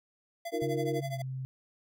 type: tone with tremolo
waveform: square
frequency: 679 Hz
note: F5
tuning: 49 cents flat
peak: -34 dBFS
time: 0.45-1.22 s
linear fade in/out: 5 ms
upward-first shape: triangle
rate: 12 Hz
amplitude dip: 100%
type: chord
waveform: sine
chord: Eb suspended second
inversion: none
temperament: equal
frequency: 311.1 / 349.2 / 466.2 Hz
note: Eb4 / F4 / Bb4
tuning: 0 / 0 / 0 cents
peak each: -36 / -36 / -32 dBFS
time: 0.52-1.01 s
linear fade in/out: 20 ms
type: tone with pitch glide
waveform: sine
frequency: 138.59 to 130.96 Hz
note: C#3 to C3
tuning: 0 to +2 cents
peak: -34 dBFS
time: 0.62-1.45 s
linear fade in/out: 0 ms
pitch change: -98 cents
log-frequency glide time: 1.05-1.15 s
effects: none